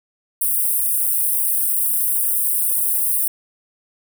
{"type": "high-pass noise", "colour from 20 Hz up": "white", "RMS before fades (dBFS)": -19, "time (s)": [0.41, 3.28], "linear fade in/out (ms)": 5, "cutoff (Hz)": 8600, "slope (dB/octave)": 96, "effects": []}